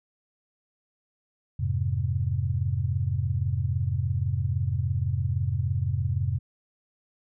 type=chord; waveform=sine; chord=F minor; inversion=none; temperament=just; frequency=87.31 / 104.77 / 130.96 Hz; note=F2 / Ab2 / C3; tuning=0 / +16 / +2 cents; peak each=-28 dBFS; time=1.59-6.39 s; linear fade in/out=10 ms; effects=none